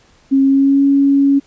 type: tone with pitch glide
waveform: sine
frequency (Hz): 271 to 278.1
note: C#4 to C#4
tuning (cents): -39 to +6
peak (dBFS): -8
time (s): 0.31-1.4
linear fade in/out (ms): 20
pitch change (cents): +45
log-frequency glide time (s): 0.44-0.83
effects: pink hiss -51 dBFS RMS until 1.46 s + resampled to 16000 Hz